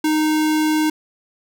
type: tone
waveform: square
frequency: 309.2 Hz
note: D#4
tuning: 11 cents flat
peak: -16 dBFS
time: 0.04-0.9 s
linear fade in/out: 5 ms
effects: none